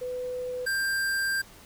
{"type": "tone pair in turn", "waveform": ["sine", "square"], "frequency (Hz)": [500, 1584.5], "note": ["B4", "G6"], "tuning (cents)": [21, 18], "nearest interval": "octave + minor sixth", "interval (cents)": 1997, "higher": "second", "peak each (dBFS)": [-30, -26], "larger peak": "second", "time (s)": [[0.01, 0.66], [0.66, 1.42]], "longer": "second", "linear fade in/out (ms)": 10, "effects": ["pink hiss -51 dBFS RMS until 1.65 s"]}